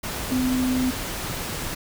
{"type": "tone in noise", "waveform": "sine", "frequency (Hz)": 255.1, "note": "C4", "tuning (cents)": -44, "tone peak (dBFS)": -20, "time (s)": [0.31, 0.91], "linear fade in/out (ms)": 10, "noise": "pink", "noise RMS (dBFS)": -30, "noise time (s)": [0.03, 1.75], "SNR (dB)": 7, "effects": []}